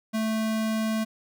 square tone, 220 Hz, A3, in tune, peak -25 dBFS, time 0.13-1.05 s, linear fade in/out 20 ms, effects none

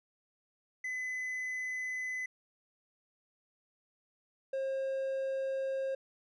triangle tone pair in turn, 2016 / 535.7 Hz, B6 / C5, +35 / +41 cents, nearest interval octave + major seventh, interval 2294 cents, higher first, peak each -33 / -30 dBFS, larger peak second, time 0.84-2.26 / 4.53-5.95 s, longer neither, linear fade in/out 5 ms, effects resampled to 22050 Hz

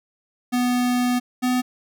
square tone pair in turn, 246.9 / 250.9 Hz, B3 / B3, 0 / +28 cents, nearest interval unison, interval 28 cents, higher second, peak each -19 dBFS, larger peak neither, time 0.52-1.2 / 1.42-1.62 s, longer first, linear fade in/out 20 ms, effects none

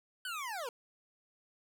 25% pulse linear sweep, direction down, 1537 to 448.9 Hz, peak -34 dBFS, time 0.25-0.69 s, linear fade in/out 2 ms, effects none

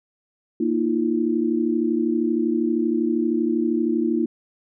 sine chord, Bb suspended fourth, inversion none, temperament equal with one note detuned, 233.1 / 311.1 / 343.8 Hz, Bb3 / Eb4 / F4, 0 / 0 / -27 cents, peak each -23 dBFS, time 0.6-4.26 s, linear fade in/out 5 ms, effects none

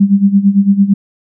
sine tone with tremolo, 198.7 Hz, G3, 24 cents sharp, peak -3 dBFS, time 0-0.94 s, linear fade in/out 10 ms, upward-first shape sine, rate 8.9 Hz, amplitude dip 80%, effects none

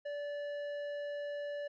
sine tone with tanh clipping, 580 Hz, D5, 22 cents flat, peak -39 dBFS, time 0.05-1.68 s, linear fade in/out 10 ms, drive 11 dB, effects none

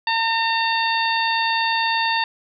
harmonic tone, 909 Hz, A#5, 44 cents flat, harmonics 1 / 2 / 3 / 4 / 5, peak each -21 / -24 / -26 / -27 / -28 dBFS, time 0.07-2.24 s, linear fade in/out 2 ms, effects none

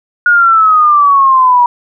sine exponential sweep, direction down, 1448 to 959 Hz, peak -4 dBFS, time 0.26-1.66 s, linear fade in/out 2 ms, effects none

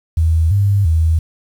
sine tone with pitch steps, 81 / 100.1 / 80.7 Hz, E2 / G2 / E2, -30 / +37 / -36 cents, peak -10 dBFS, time 0.17-1.19 s, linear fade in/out 5 ms, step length 340 ms, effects 7-bit

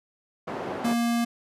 white band-pass noise, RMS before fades -33 dBFS, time 0.47-0.94 s, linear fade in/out 10 ms, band 160 to 790 Hz, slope 12 dB/octave
square tone, 235 Hz, A#3, 14 cents sharp, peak -23 dBFS, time 0.84-1.25 s, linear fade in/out 10 ms
effects resampled to 32000 Hz

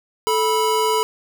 square tone pair together, 436.5 / 980 Hz, A4 / B5, -14 / -14 cents, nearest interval octave + major second, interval 1400 cents, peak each -20 dBFS, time 0.27-1.03 s, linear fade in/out 0 ms, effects none

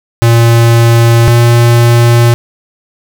square tone pair in turn, 116.54 / 118.37 Hz, A#2 / A#2, 0 / +27 cents, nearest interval unison, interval 27 cents, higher second, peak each -4 dBFS, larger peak neither, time 0.22-1.28 / 1.28-2.34 s, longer neither, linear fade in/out 0 ms, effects none

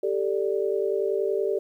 sine chord, G suspended second, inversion none, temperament equal with one note detuned, 392 / 442.5 / 587.3 Hz, G4 / A4 / D5, 0 / +10 / 0 cents, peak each -25 / -27 / -30 dBFS, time 0.03-1.59 s, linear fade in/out 5 ms, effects 10-bit

